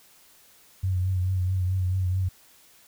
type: tone with vibrato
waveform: sine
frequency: 92.5 Hz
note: F#2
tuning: in tune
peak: -22 dBFS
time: 0.83-2.29 s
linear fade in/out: 10 ms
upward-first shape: triangle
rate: 4.6 Hz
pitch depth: 49 cents each way
effects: white hiss -56 dBFS RMS until 2.87 s